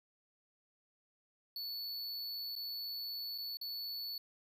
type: tone with dropouts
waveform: square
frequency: 4442 Hz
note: C#8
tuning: 3 cents sharp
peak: -40 dBFS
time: 1.56-4.18 s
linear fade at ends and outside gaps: 2 ms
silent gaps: 2.554-2.562 / 3.379-3.383 / 3.571-3.613 s
effects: 12-bit